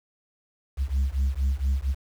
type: beating tone pair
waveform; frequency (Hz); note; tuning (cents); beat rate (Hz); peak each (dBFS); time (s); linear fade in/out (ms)
sine; 65.41 / 69.71; C2 / C#2; 0 / +10; 4.3; -23; 0.77-1.95; 50
effects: tanh soft clip ceiling -19 dBFS + 8-bit